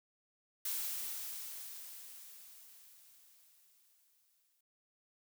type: noise with exponential decay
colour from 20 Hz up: blue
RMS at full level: -37 dBFS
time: 0.65-4.61 s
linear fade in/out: 5 ms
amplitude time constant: 860 ms
effects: none